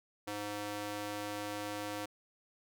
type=tone with high-pass filter; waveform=square; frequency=103.6 Hz; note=G#2; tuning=4 cents flat; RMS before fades=-40 dBFS; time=0.27-2.06 s; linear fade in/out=10 ms; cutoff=370 Hz; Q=0.82; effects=none